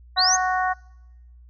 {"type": "harmonic tone", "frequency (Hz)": 370, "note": "F#4", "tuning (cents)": 0, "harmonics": [2, 3, 4, 5], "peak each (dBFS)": [-22, -26, -28, -30], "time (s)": [0.16, 0.74], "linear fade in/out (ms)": 20}
{"type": "linear sweep", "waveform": "sine", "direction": "up", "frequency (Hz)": [3800, 6645], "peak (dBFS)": -17, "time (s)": [0.17, 0.37], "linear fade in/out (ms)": 20}
{"effects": ["noise-tail reverb RT60 1.0 s tail -26 dB re dry", "added 60 Hz sine -45 dBFS peak until 1.49 s"]}